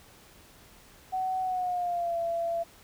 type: tone with pitch glide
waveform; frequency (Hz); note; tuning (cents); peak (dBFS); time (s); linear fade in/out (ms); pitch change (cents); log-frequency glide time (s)
sine; 750 to 675.9; F#5 to E5; +23 to +43; -27; 1.12-2.64; 20; -180; 1.41-2.18
effects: pink hiss -55 dBFS RMS until 2.83 s